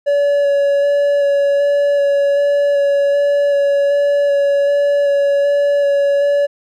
triangle tone with vibrato, 568 Hz, C#5, 42 cents sharp, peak -9 dBFS, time 0.06-6.47 s, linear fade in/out 20 ms, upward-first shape square, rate 1.3 Hz, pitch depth 10 cents each way, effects none

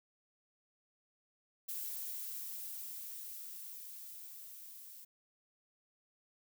violet noise with level ramp, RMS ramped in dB -41 to -53 dBFS, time 1.68-5.05 s, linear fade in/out 10 ms, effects none

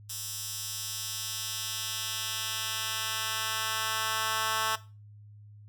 10% pulse tone with high-pass filter sweep, 220 Hz, A3, in tune, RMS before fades -33 dBFS, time 0.09-4.76 s, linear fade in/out 10 ms, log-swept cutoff 6500 to 1200 Hz, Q 0.91, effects noise-tail reverb RT60 0.3 s tail -17 dB re dry + added 104 Hz sine -48 dBFS peak until 5.68 s

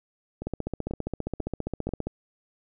two click trains, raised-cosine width 2 ms, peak -16 / -21 dBFS, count 25 / 4, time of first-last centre 0.47-2.07 / 0.42-1.891 s, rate 15 / 2.04 Hz, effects none

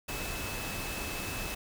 sine tone in noise, 2600 Hz, E7, 24 cents flat, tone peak -42 dBFS, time 0.08-1.55 s, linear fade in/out 10 ms, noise pink, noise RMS -37 dBFS, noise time 0.08-1.55 s, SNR -8 dB, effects none

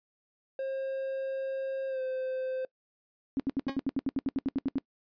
triangle tone with pitch glide, 535 to 518.9 Hz, C5 to C5, +38 to -14 cents, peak -29 dBFS, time 0.59-2.65 s, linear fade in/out 2 ms, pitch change -52 cents, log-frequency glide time 1.88-2.01 s
sine tone bursts, 270.7 Hz, C#4, 41 cents flat, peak -25 dBFS, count 15, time 3.37-4.783 s, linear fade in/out 0 ms, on 27 ms, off 72 ms
40% pulse tone with exponential decay, 272.1 Hz, C#4, 32 cents flat, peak -26 dBFS, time 3.68-3.8 s, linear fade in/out 5 ms, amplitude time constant 26 ms
effects noise-tail reverb RT60 0.1 s tail -22 dB re dry + resampled to 11025 Hz

